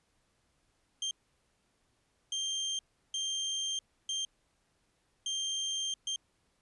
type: tone bursts at uneven times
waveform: 30% pulse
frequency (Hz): 3171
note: G7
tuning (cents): +19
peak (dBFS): -29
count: 6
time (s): 1.02-1.11 / 2.32-2.79 / 3.14-3.79 / 4.09-4.25 / 5.26-5.94 / 6.07-6.16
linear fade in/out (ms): 2
effects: pink hiss -74 dBFS RMS until 6.61 s + resampled to 24000 Hz